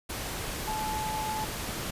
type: tone in noise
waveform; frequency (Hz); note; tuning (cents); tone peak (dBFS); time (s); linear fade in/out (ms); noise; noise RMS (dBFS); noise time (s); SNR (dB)
sine; 864; A5; -32; -31; 0.67-1.45; 10; pink; -35; 0.09-1.91; +1
effects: resampled to 32000 Hz